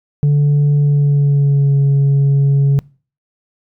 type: tone with pitch glide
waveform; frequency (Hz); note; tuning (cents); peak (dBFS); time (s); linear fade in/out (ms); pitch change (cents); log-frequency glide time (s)
sine; 145.2 to 139.53; D3 to C#3; -19 to +12; -6; 0.23-2.79; 0; -69; 0.78-1.76
effects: noise-tail reverb RT60 0.4 s tail -25 dB re dry + tanh soft clip ceiling -8 dBFS